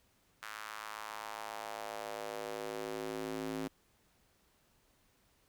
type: tone with high-pass filter sweep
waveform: square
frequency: 53.7 Hz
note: A1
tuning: 41 cents flat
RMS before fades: -42 dBFS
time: 0.42-3.68 s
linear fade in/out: 5 ms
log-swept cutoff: 1400 to 260 Hz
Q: 2.1
effects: pink hiss -71 dBFS RMS until 5.48 s